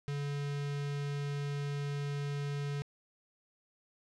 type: tone with notch filter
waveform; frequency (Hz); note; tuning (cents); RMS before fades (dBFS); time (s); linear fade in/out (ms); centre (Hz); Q
square; 143.1; D3; -45; -36; 0.08-2.82; 0; 830; 1.5
effects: low-pass 6000 Hz 12 dB/octave